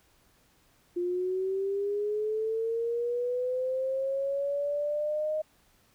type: linear sweep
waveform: sine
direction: up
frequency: 349.2 to 622.3 Hz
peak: -27 dBFS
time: 0.96-5.42 s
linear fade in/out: 10 ms
effects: pink hiss -65 dBFS RMS until 5.94 s